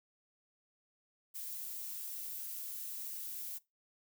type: noise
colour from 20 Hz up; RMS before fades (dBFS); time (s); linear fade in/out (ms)
violet; -43; 1.34-3.59; 20
effects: noise-tail reverb RT60 0.2 s tail -20 dB re dry